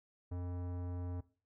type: tone with tanh clipping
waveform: sine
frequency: 88.9 Hz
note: F2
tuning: 31 cents sharp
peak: -40 dBFS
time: 0.31-1.21 s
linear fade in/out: 10 ms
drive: 18 dB
effects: noise-tail reverb RT60 0.4 s tail -19 dB re dry